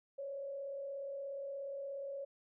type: tone with frequency modulation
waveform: sine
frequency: 554.4 Hz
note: C#5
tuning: in tune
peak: -40 dBFS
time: 0.18-2.25 s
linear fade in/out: 10 ms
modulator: 36.9 Hz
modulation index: 0.41
effects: none